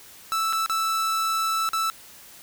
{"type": "tone with dropouts", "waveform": "45% pulse", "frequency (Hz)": 1318.5, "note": "E6", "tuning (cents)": 0, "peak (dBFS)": -22, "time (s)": [0.32, 1.9], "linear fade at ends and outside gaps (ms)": 0, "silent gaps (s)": [[0.526, 0.531], [0.661, 0.697], [1.69, 1.733]], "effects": ["white hiss -47 dBFS RMS until 2.42 s"]}